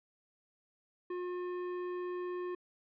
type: tone with hard clipping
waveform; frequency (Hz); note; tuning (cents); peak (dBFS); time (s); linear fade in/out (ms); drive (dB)
sine; 358.4; F4; +45; -38; 1.1-2.55; 5; 15
effects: low-pass 2000 Hz 12 dB/octave